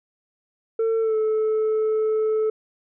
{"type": "tone with pitch glide", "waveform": "sine", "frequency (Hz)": [450, 435.2], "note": ["A4", "A4"], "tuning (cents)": [39, -19], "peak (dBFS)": -16, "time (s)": [0.79, 2.5], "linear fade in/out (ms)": 5, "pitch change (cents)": -58, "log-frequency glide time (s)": [1, 1.16], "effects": ["tanh soft clip ceiling -18 dBFS"]}